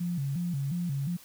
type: tone with vibrato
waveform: sine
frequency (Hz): 155.56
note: D#3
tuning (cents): 0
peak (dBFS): -28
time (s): 0-1.17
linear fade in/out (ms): 10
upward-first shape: square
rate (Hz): 2.8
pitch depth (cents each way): 200
effects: white hiss -53 dBFS RMS until 1.24 s